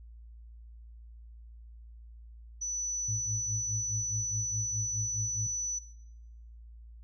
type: tone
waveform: sine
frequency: 5960 Hz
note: F#8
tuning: 12 cents sharp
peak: -32 dBFS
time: 2.61-5.79 s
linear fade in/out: 10 ms
type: tone with tremolo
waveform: sine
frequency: 110 Hz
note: A2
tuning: in tune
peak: -31 dBFS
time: 3.08-5.47 s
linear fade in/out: 5 ms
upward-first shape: sine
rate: 4.8 Hz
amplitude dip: 90%
effects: noise-tail reverb RT60 0.9 s tail -18 dB re dry + added 57 Hz sine -47 dBFS peak until 7.03 s